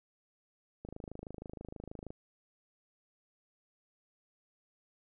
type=click train; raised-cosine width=2 ms; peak=-30 dBFS; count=34; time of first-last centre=0.85-2.105 s; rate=26.3 Hz; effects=none